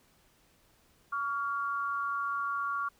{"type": "tone pair together", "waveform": "sine", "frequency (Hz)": [1131.3, 1396.9], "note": ["C#6", "F6"], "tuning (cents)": [35, 0], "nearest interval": "major third", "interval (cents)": 365, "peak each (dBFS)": [-32, -34], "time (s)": [1.12, 2.89], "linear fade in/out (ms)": 10, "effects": ["pink hiss -66 dBFS RMS until 2.99 s"]}